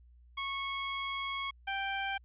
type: tone pair in turn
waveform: 15% pulse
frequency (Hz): 1100 / 784.4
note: C#6 / G5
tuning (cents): -14 / +1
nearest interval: tritone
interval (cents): 585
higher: first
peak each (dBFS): -27 / -26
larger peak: second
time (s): 0.37-1.51 / 1.67-2.18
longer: first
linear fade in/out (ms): 10
effects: added 60 Hz sine -56 dBFS peak until 2.24 s + resampled to 8000 Hz